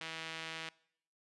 sawtooth tone with band-pass filter, 161.8 Hz, E3, 32 cents flat, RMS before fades -44 dBFS, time 0.01-0.69 s, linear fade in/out 0 ms, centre 2800 Hz, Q 1.3, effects noise-tail reverb RT60 0.7 s tail -23 dB re dry + resampled to 24000 Hz

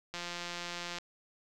click train, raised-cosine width 0.2 ms, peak -22 dBFS, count 148, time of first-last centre 0.14-0.985 s, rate 174 Hz, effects none

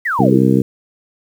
sine exponential sweep, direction down, 2078 to 293.7 Hz, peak -15 dBFS, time 0.05-0.38 s, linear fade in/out 10 ms
harmonic tone, 65.41 Hz, C2, in tune, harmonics 2 / 3 / 4 / 5 / 6 / 7, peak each -16 / -14 / -15 / -17 / -22 / -20 dBFS, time 0.19-0.62 s, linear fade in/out 5 ms
effects 7-bit

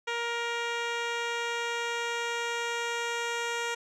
10% pulse tone with low-pass filter sweep, 470 Hz, A#4, 14 cents sharp, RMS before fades -32 dBFS, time 0.07-3.75 s, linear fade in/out 10 ms, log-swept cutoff 4500 to 6800 Hz, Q 1, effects none

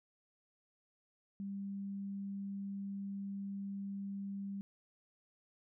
sine tone, 198 Hz, G3, 18 cents sharp, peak -39 dBFS, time 1.4-4.61 s, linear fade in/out 0 ms, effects none

